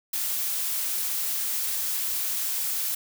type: noise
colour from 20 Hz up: blue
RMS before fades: -28 dBFS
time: 0.13-2.95 s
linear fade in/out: 5 ms
effects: none